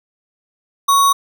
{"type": "tone with sample-and-hold", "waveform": "sine", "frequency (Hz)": 1114, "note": "C#6", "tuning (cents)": 8, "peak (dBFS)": -9, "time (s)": [0.88, 1.13], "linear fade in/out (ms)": 10, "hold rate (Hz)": 4900, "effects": []}